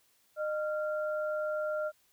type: tone pair together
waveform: sine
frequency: 611.7 / 1384 Hz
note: D#5 / F6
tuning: -30 / -16 cents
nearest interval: octave + major second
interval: 1414 cents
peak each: -31 / -38 dBFS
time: 0.36-1.92 s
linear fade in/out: 50 ms
effects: white hiss -69 dBFS RMS until 2.12 s